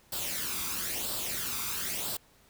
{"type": "noise with flanger", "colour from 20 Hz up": "white", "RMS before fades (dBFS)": -34, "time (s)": [0.12, 2.17], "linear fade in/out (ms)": 5, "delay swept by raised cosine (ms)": [0.23, 0.85], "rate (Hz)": 1, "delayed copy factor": 0.6, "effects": ["pink hiss -62 dBFS RMS until 2.49 s"]}